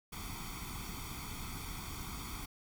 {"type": "noise with comb filter", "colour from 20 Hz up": "pink", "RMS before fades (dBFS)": -43, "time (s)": [0.12, 2.46], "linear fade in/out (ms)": 10, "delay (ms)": 0.88, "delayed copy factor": 0.85, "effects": []}